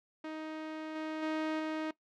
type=tone with level steps; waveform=sawtooth; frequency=313.1 Hz; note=D#4; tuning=11 cents sharp; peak=-35 / -32 / -28 / -30 dBFS; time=0.24-1.91 s; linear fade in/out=5 ms; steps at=0.95 / 1.22 / 1.59 s; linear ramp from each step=10 ms; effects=noise-tail reverb RT60 0.1 s tail -19 dB re dry + low-pass 3000 Hz 12 dB/octave